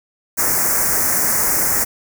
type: band-stop noise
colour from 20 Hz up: white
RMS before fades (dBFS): -17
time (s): 0.37-1.85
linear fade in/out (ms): 20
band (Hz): 2100 to 5500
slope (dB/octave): 48
effects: none

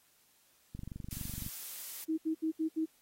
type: click train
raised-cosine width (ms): 5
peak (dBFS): -30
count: 18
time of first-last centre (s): 0.75-1.464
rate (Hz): 23.8
type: noise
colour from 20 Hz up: blue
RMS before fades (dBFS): -43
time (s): 1.11-2.04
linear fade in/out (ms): 0
type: tone bursts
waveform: sine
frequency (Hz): 318.5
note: D#4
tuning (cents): +41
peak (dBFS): -29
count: 5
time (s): 2.08-2.859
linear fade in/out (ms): 20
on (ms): 99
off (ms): 71
effects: white hiss -68 dBFS RMS until 3.01 s + AAC 48 kbps

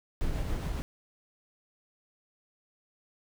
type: noise with tremolo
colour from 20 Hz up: brown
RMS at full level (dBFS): -30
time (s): 0.21-0.82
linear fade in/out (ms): 0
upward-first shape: triangle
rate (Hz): 7.3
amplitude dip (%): 30
effects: none

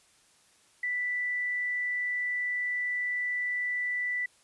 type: tone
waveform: sine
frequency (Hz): 1975.5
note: B6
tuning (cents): 0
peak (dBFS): -28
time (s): 0.83-4.26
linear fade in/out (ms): 5
effects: white hiss -63 dBFS RMS until 4.43 s + resampled to 24000 Hz

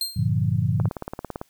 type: tone with exponential decay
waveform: sawtooth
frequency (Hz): 4186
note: C8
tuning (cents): 0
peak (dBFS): -18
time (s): 0.01-0.28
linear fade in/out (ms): 2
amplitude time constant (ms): 57
type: chord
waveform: sine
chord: G minor seventh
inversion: none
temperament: equal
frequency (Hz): 98 / 116.54 / 146.83 / 174.61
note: G2 / Bb2 / D3 / F3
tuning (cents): 0 / 0 / 0 / 0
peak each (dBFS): -25 / -23 / -25 / -27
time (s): 0.16-0.89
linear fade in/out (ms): 10
type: click train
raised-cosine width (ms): 1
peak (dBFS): -16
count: 12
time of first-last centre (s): 0.8-1.415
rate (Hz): 17.9
effects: white hiss -63 dBFS RMS until 1.49 s

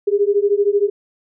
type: beating tone pair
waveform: sine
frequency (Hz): 400 / 413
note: G4 / G#4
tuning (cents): +35 / -10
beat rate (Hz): 13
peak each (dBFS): -16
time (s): 0.07-0.9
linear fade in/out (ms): 10
effects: none

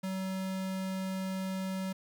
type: tone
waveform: square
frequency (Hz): 189.5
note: F#3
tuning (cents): +42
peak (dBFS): -34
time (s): 0.03-1.93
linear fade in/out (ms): 10
effects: 10-bit

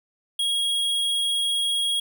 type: tone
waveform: square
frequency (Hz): 3295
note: G#7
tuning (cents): -14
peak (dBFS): -22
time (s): 0.39-2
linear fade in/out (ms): 5
effects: none

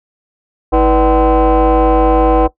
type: tone with frequency modulation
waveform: sine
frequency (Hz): 220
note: A3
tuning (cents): 0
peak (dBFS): -5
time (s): 0.72-2.48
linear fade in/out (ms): 20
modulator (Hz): 271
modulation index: 2.5
effects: noise-tail reverb RT60 0.1 s tail -18 dB re dry + tanh soft clip ceiling -5 dBFS

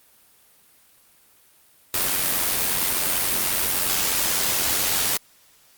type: noise with amplitude modulation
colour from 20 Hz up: white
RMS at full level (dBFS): -20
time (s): 1.94-5.17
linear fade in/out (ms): 2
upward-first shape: sine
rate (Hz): 91.5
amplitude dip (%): 50
effects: white hiss -56 dBFS RMS until 5.77 s + Opus 32 kbps

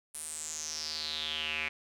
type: tone with band-pass filter sweep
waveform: square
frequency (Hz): 77.78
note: D#2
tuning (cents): 0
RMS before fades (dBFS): -37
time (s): 0.14-1.69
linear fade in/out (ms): 10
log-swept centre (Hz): 10000 to 2300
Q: 6.5
effects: none

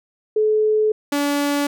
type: tone pair in turn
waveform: sine / sawtooth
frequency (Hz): 430 / 287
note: A4 / D4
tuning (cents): -40 / -40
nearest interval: perfect fifth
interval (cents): 700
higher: first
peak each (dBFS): -14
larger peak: neither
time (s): 0.36-0.92 / 1.12-1.67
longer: first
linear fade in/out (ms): 5
effects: none

